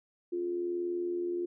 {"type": "tone with amplitude modulation", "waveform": "sine", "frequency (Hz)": 350.9, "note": "F4", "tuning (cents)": 8, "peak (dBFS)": -28, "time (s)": [0.32, 1.46], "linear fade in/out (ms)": 10, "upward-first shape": "sine", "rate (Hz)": 81, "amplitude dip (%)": 50, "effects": []}